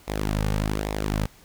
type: tone with flanger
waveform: sawtooth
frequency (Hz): 51.91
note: G#1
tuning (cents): 0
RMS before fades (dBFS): -26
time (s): 0.07-1.27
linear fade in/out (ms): 20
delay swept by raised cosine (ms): 0.65 to 3.05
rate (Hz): 1.2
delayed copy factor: -0.65
effects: pink hiss -53 dBFS RMS until 1.44 s